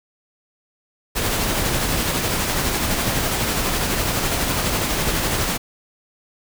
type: noise with tremolo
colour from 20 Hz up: pink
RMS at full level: -20 dBFS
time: 1.15-5.58 s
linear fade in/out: 20 ms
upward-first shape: sine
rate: 12 Hz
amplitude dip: 30%
effects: none